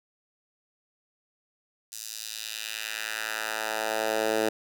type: tone with high-pass filter sweep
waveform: 10% pulse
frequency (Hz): 109.6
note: A2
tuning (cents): -6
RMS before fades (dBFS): -31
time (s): 1.92-4.49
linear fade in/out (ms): 5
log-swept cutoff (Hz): 6400 to 380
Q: 1.3
effects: none